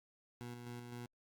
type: tone with tremolo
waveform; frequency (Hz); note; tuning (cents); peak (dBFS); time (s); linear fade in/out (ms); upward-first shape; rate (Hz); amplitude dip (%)
20% pulse; 120.7; B2; -39; -40; 0.41-1.06; 0; square; 3.9; 35
effects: Opus 48 kbps